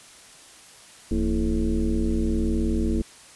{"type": "tone with frequency modulation", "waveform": "sine", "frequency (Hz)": 130, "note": "C3", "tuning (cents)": -11, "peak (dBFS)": -20, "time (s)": [1.11, 3.02], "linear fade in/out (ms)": 5, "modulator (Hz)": 99.5, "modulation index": 2.4, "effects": ["white hiss -48 dBFS RMS until 3.35 s", "resampled to 24000 Hz"]}